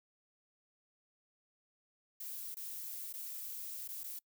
violet noise with dropouts, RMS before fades -44 dBFS, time 2.2-4.19 s, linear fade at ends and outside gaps 5 ms, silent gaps 2.545-2.568 / 3.128-3.137 / 3.878-3.887 / 4.035-4.04 s, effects noise-tail reverb RT60 0.1 s tail -24 dB re dry

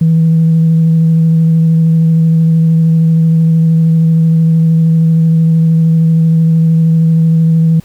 sine tone with vibrato, 162.6 Hz, E3, 23 cents flat, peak -4 dBFS, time 0.01-7.8 s, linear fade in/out 5 ms, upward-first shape sine, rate 13 Hz, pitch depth 14 cents each way, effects tanh soft clip ceiling -2 dBFS + pink hiss -45 dBFS RMS until 7.84 s

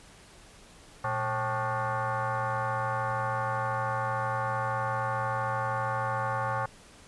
sine tone with frequency modulation, 118.5 Hz, A#2, 29 cents sharp, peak -27 dBFS, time 1.04-6.66 s, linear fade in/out 5 ms, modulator 330 Hz, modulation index 4, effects pink hiss -53 dBFS RMS until 7.07 s + resampled to 24000 Hz

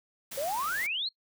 white noise, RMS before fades -40 dBFS, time 0.31-0.87 s, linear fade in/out 10 ms
sine exponential sweep, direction up, 523.3 to 4364 Hz, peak -29 dBFS, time 0.37-1.09 s, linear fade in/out 10 ms
effects noise-tail reverb RT60 0.1 s tail -23 dB re dry

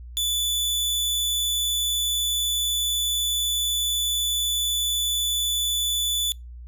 sawtooth tone, 3476 Hz, A7, 22 cents flat, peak -19 dBFS, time 0.17-6.32 s, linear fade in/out 0 ms, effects noise-tail reverb RT60 0.2 s tail -25 dB re dry + added 60 Hz sine -37 dBFS peak until 6.67 s

